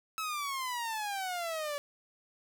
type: exponential sweep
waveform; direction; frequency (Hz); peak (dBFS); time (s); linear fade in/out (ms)
sawtooth; down; 1308 to 570; -30; 0.18-1.78; 0
effects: none

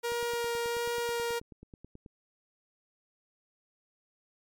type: tone with vibrato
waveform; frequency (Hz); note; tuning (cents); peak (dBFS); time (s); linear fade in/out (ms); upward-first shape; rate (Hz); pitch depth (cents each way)
sawtooth; 472.1; A#4; +22; -26; 0.03-1.4; 20; sine; 1.4; 8
type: click train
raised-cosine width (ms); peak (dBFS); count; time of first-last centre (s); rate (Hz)
3; -35; 19; 0.12-2.062; 9.27
effects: MP3 96 kbps

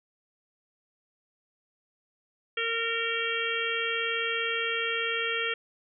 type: harmonic tone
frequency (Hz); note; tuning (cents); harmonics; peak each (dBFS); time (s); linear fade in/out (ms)
459.5; A#4; -25; 1 / 3 / 4 / 5 / 6 / 7; -34 / -34 / -34 / -34 / -34 / -34; 2.57-5.54; 5
effects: none

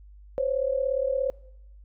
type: tone pair together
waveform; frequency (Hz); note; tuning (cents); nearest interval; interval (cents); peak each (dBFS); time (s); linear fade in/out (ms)
sine; 517.2 / 554.4; C5 / C#5; -20 / 0; minor second; 120; -26; 0.38-1.3; 0
effects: noise-tail reverb RT60 0.9 s tail -23 dB re dry + added 50 Hz sine -46 dBFS peak until 1.84 s

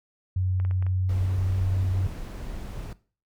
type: tone with pitch glide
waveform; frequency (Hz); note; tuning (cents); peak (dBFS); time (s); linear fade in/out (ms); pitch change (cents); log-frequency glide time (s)
sine; 92.6 to 93.78; F#2 to F#2; +2 to +24; -22; 0.36-2.07; 5; +22; 0.92-1.38
type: clicks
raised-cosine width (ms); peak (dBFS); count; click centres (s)
0.5; -28; 5; 0.6 / 0.65 / 0.711 / 0.825 / 0.866
type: noise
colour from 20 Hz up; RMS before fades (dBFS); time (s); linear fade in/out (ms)
brown; -35; 1.09-2.93; 2
effects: noise-tail reverb RT60 0.4 s tail -19 dB re dry

